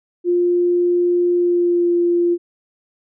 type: tone with pitch glide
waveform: sine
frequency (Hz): 351.8 to 346.8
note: F4 to F4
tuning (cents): +13 to -12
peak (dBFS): -13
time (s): 0.24-2.38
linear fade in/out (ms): 50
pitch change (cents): -25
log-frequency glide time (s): 1.34-1.94
effects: none